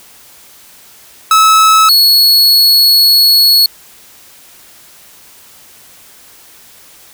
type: tone pair in turn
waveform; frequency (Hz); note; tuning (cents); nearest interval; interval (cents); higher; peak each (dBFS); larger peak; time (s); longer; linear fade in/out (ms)
45% pulse; 1297 / 4363; E6 / C#8; -28 / -28; octave + major sixth; 2100; second; -4; neither; 1.31-1.89 / 1.89-3.66; second; 2
effects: white hiss -40 dBFS RMS until 7.13 s